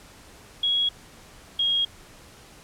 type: tone pair in turn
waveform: sine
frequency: 3322 / 3271 Hz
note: G#7 / G#7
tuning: 0 / -27 cents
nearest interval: unison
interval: 27 cents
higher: first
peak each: -20 dBFS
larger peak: neither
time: 0.63-0.89 / 1.59-1.85 s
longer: neither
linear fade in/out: 5 ms
effects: pink hiss -49 dBFS RMS until 2.63 s + low-pass 11000 Hz 12 dB/octave